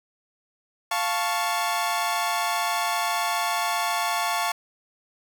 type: chord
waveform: sawtooth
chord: F augmented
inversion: none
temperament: equal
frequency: 698.5 / 880 / 1108.7 Hz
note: F5 / A5 / C#6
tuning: 0 / 0 / 0 cents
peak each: -24 dBFS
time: 0.91-4.52 s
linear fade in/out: 5 ms
effects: none